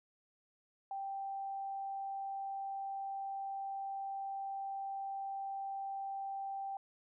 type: tone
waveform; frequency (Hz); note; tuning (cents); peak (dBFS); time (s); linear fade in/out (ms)
sine; 784; G5; 0; -38; 0.91-6.77; 2
effects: none